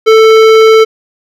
sine tone with hard clipping, 441.9 Hz, A4, 7 cents sharp, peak -3 dBFS, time 0.06-0.85 s, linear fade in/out 20 ms, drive 16 dB, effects none

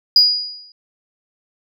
sine tone with exponential decay, 4899 Hz, D#8, 28 cents flat, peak -4 dBFS, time 0.16-0.72 s, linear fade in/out 2 ms, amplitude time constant 120 ms, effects tanh soft clip ceiling -2 dBFS

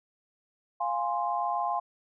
sine chord, F minor, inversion none, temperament equal with one note detuned, 698.5 / 825.8 / 1046.5 Hz, F5 / Ab5 / C6, 0 / -10 / 0 cents, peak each -31 dBFS, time 0.8-1.8 s, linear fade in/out 10 ms, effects none

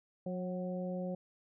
harmonic tone with a mistuned harmonic, 181.5 Hz, F#3, 33 cents flat, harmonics 1 / 2 / 3 / 4, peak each -37 / -46 / -40 / -50 dBFS, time 0.26-1.15 s, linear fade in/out 5 ms, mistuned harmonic 4, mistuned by +38 cents, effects none

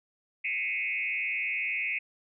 sine tone with frequency modulation, 2349 Hz, D7, in tune, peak -28 dBFS, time 0.44-1.99 s, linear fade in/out 10 ms, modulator 108 Hz, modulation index 2.5, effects none

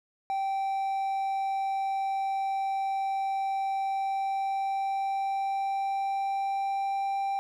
triangle tone with pitch glide, 779 to 786.7 Hz, G5 to G5, -11 to +6 cents, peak -25 dBFS, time 0.3-7.39 s, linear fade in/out 0 ms, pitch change +17 cents, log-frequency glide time 3.83-7.17 s, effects none

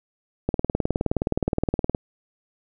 click train, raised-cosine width 2 ms, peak -8 dBFS, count 29, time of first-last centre 0.49-1.948 s, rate 19.2 Hz, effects none

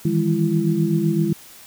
sine tone cluster, 156.6 / 164.4 / 202.9 / 335.8 Hz, D#3 / E3 / G#3 / E4, +11 / -4 / -40 / +32 cents, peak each -22 dBFS, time 0.05-1.33 s, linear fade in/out 5 ms, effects white hiss -44 dBFS RMS until 1.66 s

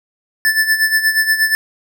square tone with tremolo, 1756 Hz, A6, 4 cents flat, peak -10 dBFS, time 0.45-1.55 s, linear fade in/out 0 ms, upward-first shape sine, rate 8.4 Hz, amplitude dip 70%, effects none

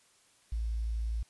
sine tone with quantisation, 56 Hz, A1, 31 cents sharp, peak -30 dBFS, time 0.52-1.23 s, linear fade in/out 5 ms, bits 10, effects white hiss -65 dBFS RMS until 1.29 s + resampled to 24000 Hz

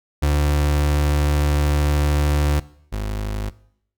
35% pulse tone pair in turn, 73.4 / 52.01 Hz, D2 / G#1, 0 / +3 cents, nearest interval tritone, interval 597 cents, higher first, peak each -14 / -21 dBFS, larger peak first, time 0.22-2.6 / 2.92-3.5 s, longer first, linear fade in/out 10 ms, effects noise-tail reverb RT60 0.7 s tail -20 dB re dry

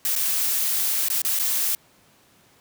blue noise with dropouts, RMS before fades -23 dBFS, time 0.05-1.75 s, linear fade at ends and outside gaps 1 ms, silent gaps 0.154-0.161 / 1.085-1.101 / 1.218-1.249 / 1.39-1.396 s, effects pink hiss -57 dBFS RMS until 2.6 s + high-pass 100 Hz 12 dB/octave

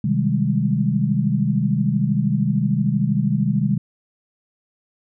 sine chord, Ab major seventh, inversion first, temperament just, 129.78 / 155.74 / 194.67 / 207.7 Hz, C3 / Eb3 / G3 / Ab3, -14 / +2 / -12 / 0 cents, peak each -22 dBFS, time 0.04-3.78 s, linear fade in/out 5 ms, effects none

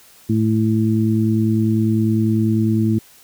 harmonic tone, 110 Hz, A2, in tune, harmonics 1 / 2 / 3, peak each -18 / -17 / -21 dBFS, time 0.29-2.99 s, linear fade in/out 10 ms, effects white hiss -48 dBFS RMS until 3.23 s

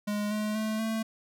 square tone with pitch steps, 207.7 / 212.4 / 217.3 / 222.2 Hz, G#3 / G#3 / A3 / A3, 0 / +39 / -21 / +17 cents, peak -29 dBFS, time 0.07-1.03 s, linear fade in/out 10 ms, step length 240 ms, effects none

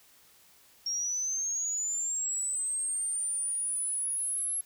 sine linear sweep, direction up, 5550 to 11140 Hz, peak -29 dBFS, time 0.86-4.61 s, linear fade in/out 5 ms, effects white hiss -60 dBFS RMS until 4.65 s

